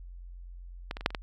clicks, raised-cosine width 0.3 ms, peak -17 / -22 / -25 / -6 / -27 / -15 dBFS, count 6, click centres 0.911 / 0.969 / 1.009 / 1.061 / 1.105 / 1.148 s, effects added 44 Hz sine -42 dBFS peak until 1.22 s

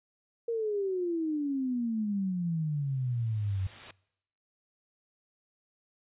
sine exponential sweep, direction down, 470.8 to 92.5 Hz, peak -28 dBFS, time 0.48-3.67 s, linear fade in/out 5 ms
white noise with exponential growth, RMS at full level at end -42 dBFS, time 2.53-3.91 s, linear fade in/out 2 ms, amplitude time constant 300 ms
effects noise-tail reverb RT60 0.8 s tail -23 dB re dry + resampled to 8000 Hz

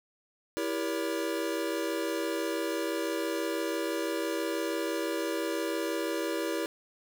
square chord, E diminished seventh, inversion none, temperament just, 329.6 / 395.6 / 474.7 / 569.6 Hz, E4 / G4 / Bb4 / Db5, 0 / +16 / +31 / +47 cents, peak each -34 / -37 / -37 / -37 dBFS, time 0.57-6.66 s, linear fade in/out 0 ms, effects none

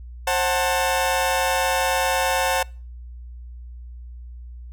sawtooth chord, F# diminished, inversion second, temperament just, 532.8 / 740 / 888 Hz, C5 / F#5 / A5, +31 / 0 / +16 cents, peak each -20 dBFS, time 0.27-2.63 s, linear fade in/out 5 ms, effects noise-tail reverb RT60 0.4 s tail -26 dB re dry + added 60 Hz sine -35 dBFS peak until 4.72 s

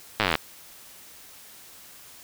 slowing click train, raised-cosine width 0.3 ms, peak -5 dBFS, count 15, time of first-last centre 0.2-0.354 s, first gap 9 ms, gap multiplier 1.03, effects white hiss -48 dBFS RMS until 2.23 s

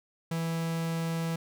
45% pulse tone, 164.81 Hz, E3, in tune, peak -29 dBFS, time 0.31-1.36 s, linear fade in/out 5 ms, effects none

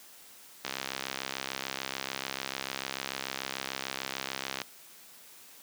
click train, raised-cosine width 0.2 ms, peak -15 dBFS, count 266, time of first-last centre 0.65-4.617 s, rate 66.8 Hz, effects white hiss -53 dBFS RMS until 5.62 s + high-pass 150 Hz 12 dB/octave

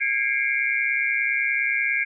sine tone cluster, 1637 / 2112 / 2222 / 2359 Hz, G#6 / C7 / C#7 / D7, -25 / +16 / +4 / +7 cents, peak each -26 dBFS, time 0-2.05 s, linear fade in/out 20 ms, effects none

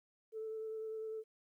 sine tone with vibrato, 439.6 Hz, A4, 2 cents flat, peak -39 dBFS, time 0.32-1.24 s, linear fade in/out 50 ms, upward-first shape sine, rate 10 Hz, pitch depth 14 cents each way, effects tanh soft clip ceiling -35 dBFS + 13-bit

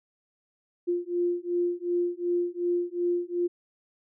sine beating tone pair, 349.2 / 351.9 Hz, F4 / F4, 0 / +13 cents, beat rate 2.7 Hz, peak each -28 dBFS, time 0.87-3.48 s, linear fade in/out 20 ms, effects none

